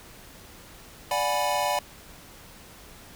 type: chord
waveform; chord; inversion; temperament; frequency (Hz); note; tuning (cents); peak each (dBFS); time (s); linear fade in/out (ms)
square; G# half-diminished seventh; second; equal with one note detuned; 587.3 / 732.3 / 830.6 / 987.8; D5 / F#5 / G#5 / B5; 0 / -18 / 0 / 0; -30; 1.11-1.79; 2
effects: pink hiss -48 dBFS RMS until 3.15 s